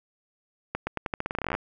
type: accelerating click train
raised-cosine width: 0.5 ms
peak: -13 dBFS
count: 19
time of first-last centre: 0.75-1.55 s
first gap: 120 ms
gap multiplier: 0.86
effects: none